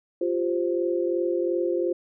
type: chord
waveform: sine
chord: F suspended second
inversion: none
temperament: equal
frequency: 349.2 / 392 / 523.3 Hz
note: F4 / G4 / C5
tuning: 0 / 0 / 0 cents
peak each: -24 / -30 / -28 dBFS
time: 0.21-1.93 s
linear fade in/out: 5 ms
effects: none